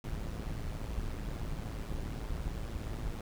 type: noise with amplitude modulation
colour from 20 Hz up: brown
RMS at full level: -35 dBFS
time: 0.04-3.21 s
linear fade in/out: 2 ms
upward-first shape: sine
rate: 110 Hz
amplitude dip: 60%
effects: none